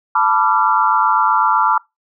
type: chord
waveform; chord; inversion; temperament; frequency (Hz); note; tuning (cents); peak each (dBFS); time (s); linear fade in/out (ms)
sine; B half-diminished seventh; third; equal with one note detuned; 880 / 987.8 / 1174.7 / 1369.7; A5 / B5 / D6 / F6; 0 / 0 / 0 / -34; -17; 0.15-1.78; 5
effects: noise-tail reverb RT60 0.2 s tail -24 dB re dry